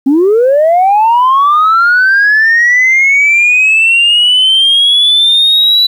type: linear sweep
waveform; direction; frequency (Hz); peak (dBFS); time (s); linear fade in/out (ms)
sine; up; 258 to 3968; -3; 0.06-5.87; 10
effects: tanh soft clip ceiling -2 dBFS + 7-bit